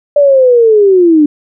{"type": "linear sweep", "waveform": "sine", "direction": "down", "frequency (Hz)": [587.3, 289.3], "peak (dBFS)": -3, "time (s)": [0.16, 1.26], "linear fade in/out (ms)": 5, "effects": []}